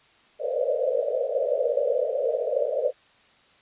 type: band-pass noise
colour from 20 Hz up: white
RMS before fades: -25 dBFS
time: 0.39-2.93 s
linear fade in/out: 50 ms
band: 460 to 620 Hz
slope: 96 dB/octave
effects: white hiss -58 dBFS RMS until 3.61 s + resampled to 8000 Hz